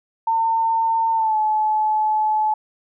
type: tone with pitch glide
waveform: sine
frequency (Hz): 904 to 860.2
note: A5 to A5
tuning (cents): +47 to -39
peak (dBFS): -16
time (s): 0.27-2.54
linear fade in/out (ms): 5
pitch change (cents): -86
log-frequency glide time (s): 1.14-1.37
effects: none